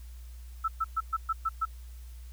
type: tone bursts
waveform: sine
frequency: 1318.5 Hz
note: E6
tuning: in tune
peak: -25 dBFS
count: 7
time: 0.64-1.654 s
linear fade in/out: 10 ms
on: 42 ms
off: 120 ms
effects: added 60 Hz sine -42 dBFS peak until 2.32 s + white hiss -60 dBFS RMS until 2.32 s